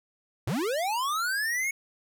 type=linear sweep; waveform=square; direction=up; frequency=91.4 to 2217 Hz; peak=-27 dBFS; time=0.47-1.71 s; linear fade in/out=5 ms; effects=none